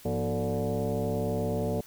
sine tone with frequency modulation, 171.4 Hz, F3, 32 cents flat, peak -26 dBFS, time 0.05-1.81 s, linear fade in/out 5 ms, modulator 137 Hz, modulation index 3.5, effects white hiss -52 dBFS RMS until 1.86 s

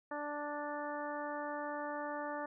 harmonic tone, 293.7 Hz, D4, in tune, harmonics 1 / 2 / 3 / 4 / 5 / 6, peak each -45 / -42 / -43 / -46 / -49 / -48 dBFS, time 0.11-2.46 s, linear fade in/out 5 ms, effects none

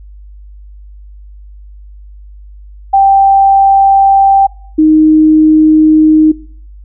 sine tone pair in turn, 784 / 311.1 Hz, G5 / D#4, 0 / 0 cents, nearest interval octave + major third, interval 1600 cents, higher first, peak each -3 dBFS, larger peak neither, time 2.93-4.47 / 4.78-6.32 s, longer neither, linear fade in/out 10 ms, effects noise-tail reverb RT60 0.6 s tail -23 dB re dry + added 50 Hz sine -30 dBFS peak until 6.84 s

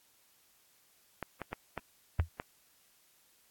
clicks, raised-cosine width 0.5 ms, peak -21 dBFS, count 6, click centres 1.227 / 1.417 / 1.53 / 1.777 / 2.198 / 2.399 s
sine tone with exponential decay, 82.41 Hz, E2, in tune, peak -22 dBFS, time 2.19-2.29 s, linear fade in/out 5 ms, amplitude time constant 20 ms
effects white hiss -67 dBFS RMS until 3.5 s + AAC 64 kbps

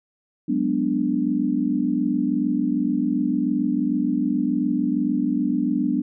sine chord, G# half-diminished seventh, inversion third, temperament equal, 185 / 207.7 / 246.9 / 293.7 Hz, F#3 / G#3 / B3 / D4, 0 / 0 / 0 / 0 cents, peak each -28 / -27 / -23 / -23 dBFS, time 0.48-6.02 s, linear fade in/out 10 ms, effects none

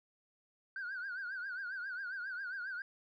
sine tone with vibrato, 1515 Hz, F#6, 40 cents sharp, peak -37 dBFS, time 0.76-2.82 s, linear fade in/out 2 ms, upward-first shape triangle, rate 7.4 Hz, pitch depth 140 cents each way, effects tanh soft clip ceiling -36 dBFS

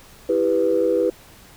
sine chord, E minor, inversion none, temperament just, 329.6 / 395.6 / 494.4 Hz, E4 / G4 / B4, 0 / +16 / +2 cents, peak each -22 / -21 / -18 dBFS, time 0.29-1.1 s, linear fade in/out 5 ms, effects tanh soft clip ceiling -8 dBFS + pink hiss -47 dBFS RMS until 1.56 s

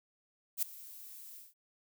violet noise with ADSR envelope, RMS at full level -30 dBFS, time 0.57-1.54 s, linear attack 56 ms, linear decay 3 ms, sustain -20 dB, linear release 180 ms, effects none

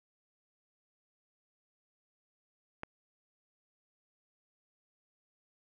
click, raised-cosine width 0.5 ms, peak -23 dBFS, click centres 2.834 s, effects none

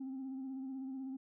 sine tone with vibrato, 265 Hz, C4, 22 cents sharp, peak -38 dBFS, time 0-1.17 s, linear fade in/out 10 ms, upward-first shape sine, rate 16 Hz, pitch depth 35 cents each way, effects tanh soft clip ceiling -38 dBFS

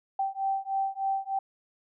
sine beating tone pair, 777 / 780.3 Hz, G5 / G5, -16 / -8 cents, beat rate 3.3 Hz, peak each -30 dBFS, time 0.19-1.39 s, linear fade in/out 5 ms, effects none

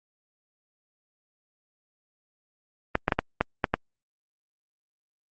clicks, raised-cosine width 0.5 ms, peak -6 dBFS, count 7, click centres 2.954 / 3.081 / 3.122 / 3.19 / 3.41 / 3.642 / 3.74 s, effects Opus 32 kbps

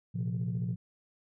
sine chord, Bb suspended second, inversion none, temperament equal, 116.54 / 130.81 / 174.61 Hz, Bb2 / C3 / F3, 0 / 0 / 0 cents, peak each -32 / -35 / -33 dBFS, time 0.14-0.76 s, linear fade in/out 20 ms, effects tanh soft clip ceiling -25 dBFS

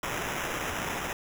white noise with sample-and-hold, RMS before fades -33 dBFS, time 0.03-1.13 s, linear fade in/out 2 ms, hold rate 4410 Hz, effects none

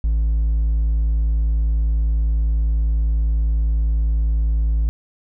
sine tone with hard clipping, 55 Hz, A1, in tune, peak -16 dBFS, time 0.04-4.89 s, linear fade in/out 0 ms, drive 2 dB, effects none

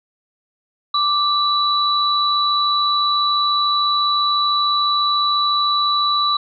sine tone pair together, 1174.7 / 3947 Hz, D6 / B7, 0 / -2 cents, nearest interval octave + major sixth, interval 2098 cents, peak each -17 / -18 dBFS, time 0.94-6.37 s, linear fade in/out 5 ms, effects none

